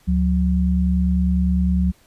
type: tone pair together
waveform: sine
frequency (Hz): 72.3 / 182.18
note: D2 / F#3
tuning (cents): -27 / -27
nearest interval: octave + major third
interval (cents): 1600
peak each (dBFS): -18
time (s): 0.07-1.92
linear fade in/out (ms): 20
effects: pink hiss -56 dBFS RMS until 2.06 s + resampled to 32000 Hz